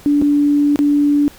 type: tone with dropouts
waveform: sine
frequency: 290.1 Hz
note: D4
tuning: 21 cents flat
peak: -10 dBFS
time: 0.06-1.28 s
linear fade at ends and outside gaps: 0 ms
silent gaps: 0.215-0.222 / 0.759-0.79 s
effects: pink hiss -42 dBFS RMS until 1.38 s